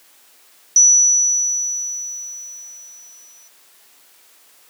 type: tone with exponential decay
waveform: sine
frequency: 5920 Hz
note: F#8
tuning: in tune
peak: -6 dBFS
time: 0.76-3.48 s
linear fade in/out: 2 ms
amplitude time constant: 590 ms
effects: white hiss -51 dBFS RMS until 4.69 s + high-pass 300 Hz 12 dB/octave

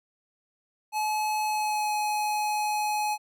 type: tone with pitch glide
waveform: square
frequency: 855 to 843.7 Hz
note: A5 to G#5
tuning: -50 to +27 cents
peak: -26 dBFS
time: 0.92-3.18 s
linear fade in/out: 50 ms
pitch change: -23 cents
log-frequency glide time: 1.45-1.93 s
effects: none

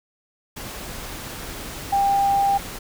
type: tone in noise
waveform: sine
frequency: 795 Hz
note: G5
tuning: 24 cents sharp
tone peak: -16 dBFS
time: 1.92-2.58 s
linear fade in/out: 10 ms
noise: pink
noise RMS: -34 dBFS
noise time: 0.56-2.79 s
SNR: +15 dB
effects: none

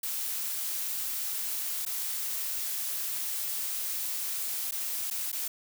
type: noise with dropouts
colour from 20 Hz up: blue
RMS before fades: -33 dBFS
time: 0.03-5.48 s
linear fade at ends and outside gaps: 5 ms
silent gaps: 1.852-1.862 / 4.711-4.72 / 5.102-5.109 / 5.318-5.327 s
effects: none

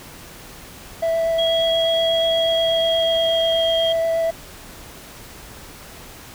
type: tone with vibrato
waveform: triangle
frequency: 659.3 Hz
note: E5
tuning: in tune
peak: -15 dBFS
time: 1.02-4.31 s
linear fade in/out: 10 ms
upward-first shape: sine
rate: 8.3 Hz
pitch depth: 8 cents each way
type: tone with pitch glide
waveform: sine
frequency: 3299 to 3235 Hz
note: G#7 to G#7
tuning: -12 to -46 cents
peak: -20 dBFS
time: 1.38-3.93 s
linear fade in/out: 10 ms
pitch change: -34 cents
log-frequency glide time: 2.33-3.73 s
effects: tanh soft clip ceiling -7 dBFS + pink hiss -40 dBFS RMS until 6.34 s

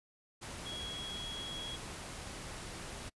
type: tone in noise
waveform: sine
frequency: 3322 Hz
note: G#7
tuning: in tune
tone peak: -41 dBFS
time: 0.65-1.77 s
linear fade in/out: 20 ms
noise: pink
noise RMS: -45 dBFS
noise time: 0.41-3.1 s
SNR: +1 dB
effects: noise-tail reverb RT60 0.1 s tail -25 dB re dry + resampled to 24000 Hz

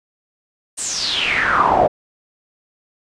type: noise with band-pass filter sweep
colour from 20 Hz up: brown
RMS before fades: -17 dBFS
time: 0.77-1.88 s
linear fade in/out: 20 ms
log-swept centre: 8900 to 580 Hz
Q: 6.7
effects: resampled to 22050 Hz

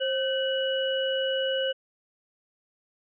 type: tone cluster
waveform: sine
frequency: 532 / 1531 / 2936 Hz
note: C5 / G6 / F#7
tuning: +29 / -41 / -14 cents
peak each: -26 / -34 / -30 dBFS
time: 0-1.73 s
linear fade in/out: 20 ms
effects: none

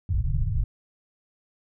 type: low-pass noise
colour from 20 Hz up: pink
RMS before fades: -24 dBFS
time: 0.09-0.64 s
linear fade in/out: 2 ms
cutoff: 150 Hz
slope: 96 dB/octave
effects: none

